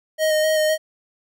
square tone with vibrato, 622.3 Hz, D#5, in tune, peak -17 dBFS, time 0.18-0.78 s, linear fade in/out 50 ms, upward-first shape square, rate 3.9 Hz, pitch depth 14 cents each way, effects none

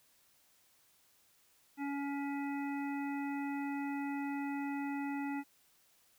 harmonic tone, 281.5 Hz, C#4, 27 cents sharp, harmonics 1 / 3 / 5 / 7 / 9, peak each -36 / -43 / -51 / -48 / -52 dBFS, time 1.77-5.44 s, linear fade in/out 50 ms, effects white hiss -69 dBFS RMS until 6.18 s

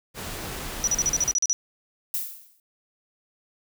pink noise, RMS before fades -34 dBFS, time 0.14-1.34 s, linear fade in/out 50 ms
sine tone bursts, 5870 Hz, F#8, 15 cents flat, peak -19 dBFS, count 10, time 0.84-1.53 s, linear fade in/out 0 ms, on 33 ms, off 40 ms
violet noise with exponential decay, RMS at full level -25 dBFS, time 2.14-2.6 s, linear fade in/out 1 ms, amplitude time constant 99 ms
effects none

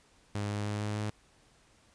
sawtooth tone with pitch steps, 102.8 / 103.52 / 104.24 / 104.96 / 105.69 Hz, G#2 / G#2 / G#2 / G#2 / G#2, -17 / -5 / +7 / +19 / +31 cents, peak -28 dBFS, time 0.35-1.1 s, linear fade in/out 0 ms, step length 150 ms, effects pink hiss -64 dBFS RMS until 1.94 s + resampled to 22050 Hz

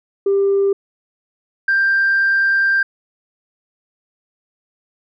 sine tone pair in turn, 395.6 / 1582.4 Hz, G4 / G6, +16 / +16 cents, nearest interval 2 octaves, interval 2400 cents, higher second, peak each -11 dBFS, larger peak neither, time 0.26-0.73 / 1.68-2.83 s, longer second, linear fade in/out 5 ms, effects tanh soft clip ceiling -9 dBFS

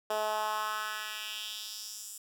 10% pulse tone with high-pass filter sweep, 214.2 Hz, A3, 46 cents flat, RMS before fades -36 dBFS, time 0.1-2.18 s, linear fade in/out 5 ms, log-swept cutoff 550 to 8200 Hz, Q 2.2, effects none

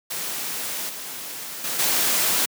white noise with level steps, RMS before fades -29 / -34 / -27 / -21 dBFS, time 0.1-2.46 s, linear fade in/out 10 ms, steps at 0.89 / 1.64 / 1.79 s, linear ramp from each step 2 ms, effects high-pass 150 Hz 12 dB/octave

